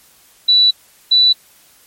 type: tone pair in turn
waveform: sine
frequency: 3951 / 3965 Hz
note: B7 / B7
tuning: 0 / +6 cents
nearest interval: unison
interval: 6 cents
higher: second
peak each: -7 dBFS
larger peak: neither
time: 0.48-0.71 / 1.11-1.33 s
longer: first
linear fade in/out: 10 ms
effects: white hiss -49 dBFS RMS until 1.86 s + MP3 64 kbps